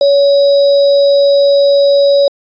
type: tone with sample-and-hold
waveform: sine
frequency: 563 Hz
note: C#5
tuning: 27 cents sharp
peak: -5 dBFS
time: 0.01-2.28 s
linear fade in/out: 2 ms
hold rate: 4410 Hz
effects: resampled to 16000 Hz